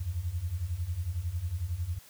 sine beating tone pair, 80 / 91 Hz, D#2 / F#2, +49 / -28 cents, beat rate 11 Hz, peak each -35 / -32 dBFS, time 0-1.99 s, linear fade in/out 10 ms, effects white hiss -55 dBFS RMS until 2.09 s

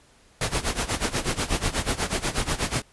pink noise with tremolo, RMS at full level -23 dBFS, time 0.41-2.82 s, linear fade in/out 2 ms, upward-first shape sine, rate 8.2 Hz, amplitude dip 85%, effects pink hiss -57 dBFS RMS until 2.92 s + resampled to 24000 Hz

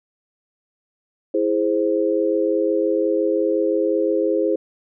sine chord, E augmented, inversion none, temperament equal, 329.6 / 415.3 / 523.3 Hz, E4 / G#4 / B#4, 0 / 0 / 0 cents, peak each -21 dBFS, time 1.34-4.56 s, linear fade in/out 5 ms, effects none

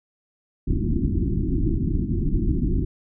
pink low-pass noise, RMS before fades -22 dBFS, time 0.67-2.85 s, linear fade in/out 10 ms, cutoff 360 Hz, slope 96 dB/octave, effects none

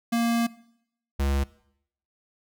square tone pair in turn, 233.1 / 69.3 Hz, A#3 / C#2, 0 / 0 cents, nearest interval octave + major sixth, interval 2100 cents, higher first, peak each -22 / -23 dBFS, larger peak first, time 0.12-0.47 / 1.19-1.44 s, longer first, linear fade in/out 10 ms, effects noise-tail reverb RT60 0.7 s tail -20 dB re dry

